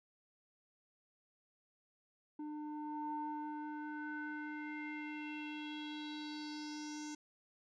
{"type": "tone with low-pass filter sweep", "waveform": "square", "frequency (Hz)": 300.8, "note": "D4", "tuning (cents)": 42, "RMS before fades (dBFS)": -44, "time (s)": [2.39, 7.15], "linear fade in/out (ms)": 5, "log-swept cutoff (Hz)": [630, 6500], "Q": 5, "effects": []}